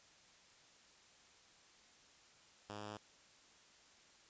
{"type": "tone with pitch steps", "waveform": "5% pulse", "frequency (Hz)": [103.83, 104.55, 105.28], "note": ["G#2", "G#2", "G#2"], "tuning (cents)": [0, 12, 24], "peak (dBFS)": -35, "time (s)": [2.69, 2.975], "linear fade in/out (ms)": 10, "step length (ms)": 95, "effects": ["white hiss -65 dBFS RMS until 4.29 s", "resampled to 16000 Hz"]}